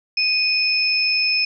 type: tone pair together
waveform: sine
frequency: 2489 / 5235 Hz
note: D#7 / E8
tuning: 0 / -13 cents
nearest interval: octave + minor second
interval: 1287 cents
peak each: -19 dBFS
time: 0.17-1.45 s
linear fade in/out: 5 ms
effects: none